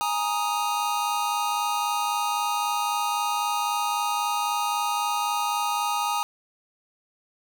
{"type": "chord", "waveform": "square", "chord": "Ab suspended second", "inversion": "none", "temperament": "just", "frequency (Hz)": [830.6, 934.4, 1245.9], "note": ["Ab5", "Bb5", "Eb6"], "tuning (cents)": [0, 4, 2], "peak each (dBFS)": -29, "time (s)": [0.01, 6.23], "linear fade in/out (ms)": 0, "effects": []}